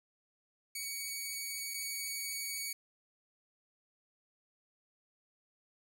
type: tone pair in turn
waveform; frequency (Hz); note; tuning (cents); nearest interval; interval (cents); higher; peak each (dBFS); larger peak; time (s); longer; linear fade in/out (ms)
10% pulse; 2248 / 2248; C#7 / C#7; +24 / +24; unison; 0; neither; -29 / -28; second; 0.75-1.74 / 1.74-2.73; neither; 5
effects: none